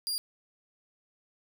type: tone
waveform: sawtooth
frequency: 4805 Hz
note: D8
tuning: 39 cents sharp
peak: -27 dBFS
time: 0.07-0.18 s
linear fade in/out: 0 ms
effects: none